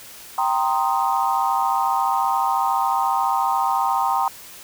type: chord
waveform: sine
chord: C minor seventh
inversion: second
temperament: equal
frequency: 784 / 932.3 / 1046.5 / 1244.5 Hz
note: G5 / Bb5 / C6 / Eb6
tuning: 0 / 0 / 0 / 0 cents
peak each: -22 / -22 / -24 / -26 dBFS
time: 0.38-4.28 s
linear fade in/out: 2 ms
effects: white hiss -41 dBFS RMS until 4.63 s